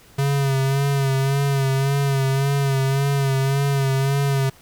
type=tone with vibrato; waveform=square; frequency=137.3 Hz; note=C#3; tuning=16 cents flat; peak=-18 dBFS; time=0.18-4.5 s; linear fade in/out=10 ms; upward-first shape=sine; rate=1.8 Hz; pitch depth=41 cents each way; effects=pink hiss -50 dBFS RMS until 4.61 s